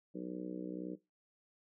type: harmonic tone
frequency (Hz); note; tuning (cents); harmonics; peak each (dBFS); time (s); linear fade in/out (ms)
61.74; B1; 0; 3 / 4 / 5 / 6 / 7 / 8 / 9; -44 / -51 / -43 / -49 / -51 / -50 / -55; 0.14-0.96; 20
effects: noise-tail reverb RT60 0.2 s tail -18 dB re dry